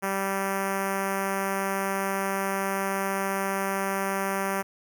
5% pulse tone with notch filter, 194.8 Hz, G3, 11 cents flat, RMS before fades -28 dBFS, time 0.02-4.63 s, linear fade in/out 20 ms, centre 4000 Hz, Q 0.51, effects none

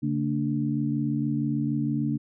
sine tone cluster, 140.9 / 225.1 / 291.6 Hz, C#3 / A3 / D4, +29 / +40 / -12 cents, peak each -28 dBFS, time 0.02-2.18 s, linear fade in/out 20 ms, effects none

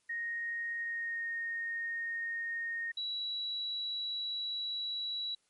sine tone with pitch glide, 1864.7 to 1850.8 Hz, A#6 to A#6, 0 to -13 cents, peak -34 dBFS, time 0.09-2.92 s, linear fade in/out 10 ms, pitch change -13 cents, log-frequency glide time 0.74-1.29 s
sine tone, 3915 Hz, B7, 16 cents flat, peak -34 dBFS, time 2.97-5.35 s, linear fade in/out 5 ms
effects white hiss -74 dBFS RMS until 5.49 s + MP3 48 kbps

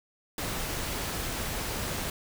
pink noise, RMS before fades -33 dBFS, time 0.38-2.1 s, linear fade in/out 2 ms, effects none

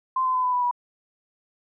sine tone with pitch steps, 1039 / 1025.9 / 1012.9 / 1000.1 / 987.5 / 975 Hz, C6 / C6 / B5 / B5 / B5 / B5, -12 / -34 / +43 / +21 / 0 / -23 cents, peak -20 dBFS, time 0.16-0.712 s, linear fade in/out 5 ms, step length 92 ms, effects none

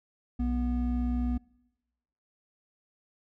triangle tone pair together, 61 / 244 Hz, B1 / B3, -21 / -21 cents, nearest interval 2 octaves, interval 2400 cents, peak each -27 / -27 dBFS, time 0.39-1.38 s, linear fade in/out 10 ms, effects noise-tail reverb RT60 1.0 s tail -25 dB re dry

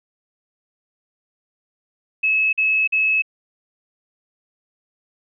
sine tone bursts, 2586 Hz, E7, 34 cents flat, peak -15 dBFS, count 3, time 2.23-3.222 s, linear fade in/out 10 ms, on 300 ms, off 46 ms, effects none

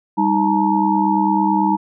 sine tone cluster, 199.2 / 311.2 / 868 / 937 Hz, G3 / D#4 / A5 / A#5, +28 / 0 / -24 / +9 cents, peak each -19 dBFS, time 0.17-1.77 s, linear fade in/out 20 ms, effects none

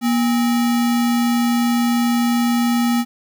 sine tone with sample-and-hold, 238.6 Hz, A#3, 41 cents sharp, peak -14 dBFS, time 0.01-3.05 s, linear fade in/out 50 ms, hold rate 1050 Hz, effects none

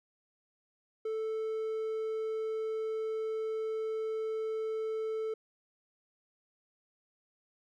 triangle tone with hard clipping, 440 Hz, A4, in tune, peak -33 dBFS, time 1.05-5.34 s, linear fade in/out 5 ms, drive 6 dB, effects none

